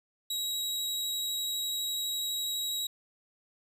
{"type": "tone with vibrato", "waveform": "sawtooth", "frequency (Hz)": 3848, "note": "B7", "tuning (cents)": -46, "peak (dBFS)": -28, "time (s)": [0.3, 2.87], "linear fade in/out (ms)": 5, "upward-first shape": "square", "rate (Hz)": 12, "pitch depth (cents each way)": 8, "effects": []}